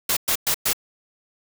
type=noise bursts; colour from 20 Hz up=white; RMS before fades=-21 dBFS; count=4; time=0.09-0.732 s; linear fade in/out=5 ms; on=78 ms; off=110 ms; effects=none